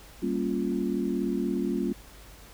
sine chord, G half-diminished seventh, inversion none, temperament equal, 196 / 233.1 / 277.2 / 349.2 Hz, G3 / Bb3 / Db4 / F4, 0 / 0 / 0 / 0 cents, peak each -31 dBFS, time 0.22-1.93 s, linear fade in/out 10 ms, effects added 50 Hz sine -50 dBFS peak until 2.53 s + pink hiss -51 dBFS RMS until 2.53 s

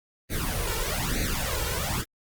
pink noise with flanger, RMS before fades -28 dBFS, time 0.29-2.05 s, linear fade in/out 50 ms, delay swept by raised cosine 0.47 to 2.17 ms, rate 1.1 Hz, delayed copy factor +0.95, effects Opus 24 kbps

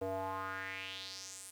square tone with band-pass filter sweep, 95.4 Hz, G2, 47 cents flat, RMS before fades -42 dBFS, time 0.01-1.51 s, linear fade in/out 10 ms, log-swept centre 520 to 10000 Hz, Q 3.6, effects 10-bit

